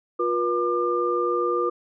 sine tone cluster, 354.6 / 482.2 / 1198 Hz, F4 / B4 / D6, +26 / -41 / +34 cents, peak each -25 dBFS, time 0.19-1.7 s, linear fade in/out 10 ms, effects none

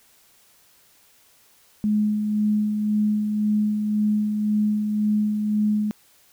sine tone with tremolo, 211 Hz, G#3, 28 cents sharp, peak -17 dBFS, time 1.84-5.91 s, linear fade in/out 0 ms, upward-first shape sine, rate 1.9 Hz, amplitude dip 40%, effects white hiss -57 dBFS RMS until 6.32 s

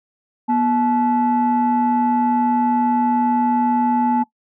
sine tone pair together, 242.7 / 865 Hz, B3 / A5, -30 / -30 cents, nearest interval octave + minor seventh, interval 2200 cents, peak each -16 dBFS, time 0.48-4.24 s, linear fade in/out 20 ms, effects noise-tail reverb RT60 0.1 s tail -19 dB re dry + tanh soft clip ceiling -10 dBFS

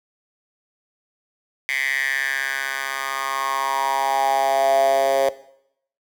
10% pulse tone with high-pass filter sweep, 135.8 Hz, C#3, 35 cents flat, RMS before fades -21 dBFS, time 1.69-5.29 s, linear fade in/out 0 ms, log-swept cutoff 2100 to 560 Hz, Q 6.6, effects noise-tail reverb RT60 0.7 s tail -17 dB re dry

